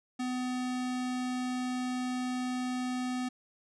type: tone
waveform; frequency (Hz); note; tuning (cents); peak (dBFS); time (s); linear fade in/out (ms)
square; 251.7; B3; +33; -32; 0.19-3.29; 10
effects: resampled to 22050 Hz